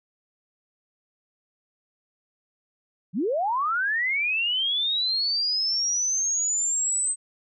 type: linear sweep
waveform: sine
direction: up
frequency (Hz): 146.83 to 8270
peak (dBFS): -22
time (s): 3.13-7.16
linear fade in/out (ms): 50
effects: none